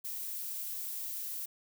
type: noise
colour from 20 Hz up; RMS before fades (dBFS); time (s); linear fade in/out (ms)
violet; -39; 0.04-1.46; 10
effects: none